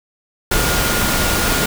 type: tone in noise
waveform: sine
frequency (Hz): 1422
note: F6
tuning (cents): +31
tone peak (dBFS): -24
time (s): 0.51-1.66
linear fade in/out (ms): 5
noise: pink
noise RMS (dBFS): -17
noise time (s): 0.51-1.66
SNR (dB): -10
effects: none